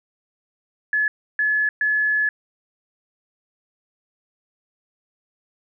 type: tone bursts at uneven times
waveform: sine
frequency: 1710 Hz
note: A6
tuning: 50 cents flat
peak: -17 dBFS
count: 3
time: 0.93-1.08 / 1.39-1.69 / 1.81-2.29 s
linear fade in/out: 2 ms
effects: none